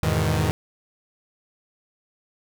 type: chord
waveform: sawtooth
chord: E major seventh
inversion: none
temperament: equal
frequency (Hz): 82.41 / 103.83 / 123.47 / 155.56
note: E2 / G#2 / B2 / D#3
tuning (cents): 0 / 0 / 0 / 0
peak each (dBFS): -21 / -21 / -24 / -20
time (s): 0.03-0.51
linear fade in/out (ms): 0
effects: none